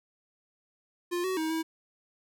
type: tone with pitch steps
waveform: square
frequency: 350.9 / 374.8 / 317.7 / 322.9 Hz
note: F4 / F#4 / D#4 / E4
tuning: +8 / +22 / +36 / -36 cents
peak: -29 dBFS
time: 1.11-1.63 s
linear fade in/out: 20 ms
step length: 130 ms
effects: none